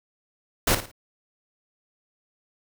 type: noise with echo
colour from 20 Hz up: pink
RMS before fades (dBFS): -20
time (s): 0.67-0.75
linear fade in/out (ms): 5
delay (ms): 55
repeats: 3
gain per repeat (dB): -10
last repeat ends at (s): 0.915
effects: none